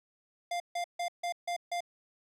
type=tone bursts; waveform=square; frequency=698.5 Hz; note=F5; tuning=in tune; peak=-32 dBFS; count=6; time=0.51-1.806 s; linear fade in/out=5 ms; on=91 ms; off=150 ms; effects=low-pass 9000 Hz 12 dB/octave + 11-bit